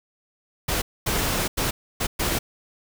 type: noise bursts at uneven times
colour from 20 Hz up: pink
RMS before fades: -24 dBFS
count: 5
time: 0.68-0.82 / 1.06-1.48 / 1.57-1.71 / 2-2.07 / 2.19-2.39 s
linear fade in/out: 10 ms
effects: none